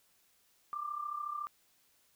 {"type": "tone with amplitude modulation", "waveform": "sine", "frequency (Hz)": 1186, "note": "D6", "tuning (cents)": 17, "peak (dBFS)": -33, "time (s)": [0.73, 1.47], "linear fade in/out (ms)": 0, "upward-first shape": "sine", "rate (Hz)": 33.9, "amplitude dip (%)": 70, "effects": ["white hiss -70 dBFS RMS until 2.15 s"]}